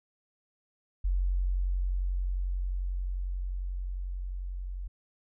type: tone with level ramp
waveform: sine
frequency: 45.63 Hz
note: F#1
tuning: 23 cents flat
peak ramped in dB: -24 to -34 dBFS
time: 1.04-4.88 s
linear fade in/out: 10 ms
effects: none